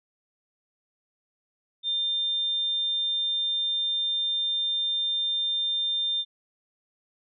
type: tone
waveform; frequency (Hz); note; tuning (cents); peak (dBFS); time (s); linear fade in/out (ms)
sine; 3600; A7; +39; -24; 1.83-6.25; 50
effects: none